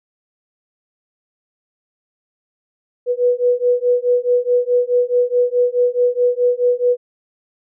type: beating tone pair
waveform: sine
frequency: 488.4 / 493.1 Hz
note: B4 / B4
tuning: -19 / -3 cents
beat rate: 4.7 Hz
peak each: -16 dBFS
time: 3.06-6.97 s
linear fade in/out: 50 ms
effects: none